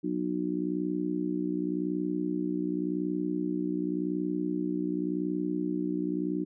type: harmonic tone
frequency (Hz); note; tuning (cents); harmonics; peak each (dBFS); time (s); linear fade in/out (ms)
60.9; B1; -24; 3 / 4 / 5 / 6; -34 / -38 / -30 / -36; 0.03-6.45; 20
effects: none